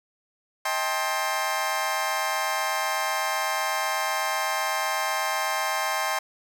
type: chord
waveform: 25% pulse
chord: A half-diminished seventh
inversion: second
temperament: just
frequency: 633.6 / 792 / 880 / 1056 Hz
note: Eb5 / G5 / A5 / C6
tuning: +31 / +18 / 0 / +16 cents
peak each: -28 / -26 / -29 / -25 dBFS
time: 0.65-6.19 s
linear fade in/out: 5 ms
effects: none